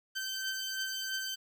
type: beating tone pair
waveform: 15% pulse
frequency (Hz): 1546 / 1549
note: G6 / G6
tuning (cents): -24 / -21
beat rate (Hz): 3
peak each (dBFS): -29 / -34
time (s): 0.15-1.36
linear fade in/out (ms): 20
effects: none